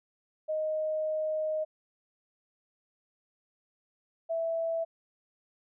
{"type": "tone pair in turn", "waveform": "sine", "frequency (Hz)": [622.3, 659.3], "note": ["D#5", "E5"], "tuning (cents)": [0, 0], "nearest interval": "minor second", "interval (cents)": 100, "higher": "second", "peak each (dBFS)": -28, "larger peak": "neither", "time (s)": [[0.48, 1.65], [4.29, 4.85]], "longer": "first", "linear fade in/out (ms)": 20, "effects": []}